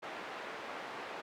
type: band-pass noise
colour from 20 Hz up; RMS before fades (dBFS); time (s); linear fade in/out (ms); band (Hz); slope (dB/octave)
pink; -44; 0.02-1.22; 20; 450 to 2200; 12
effects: none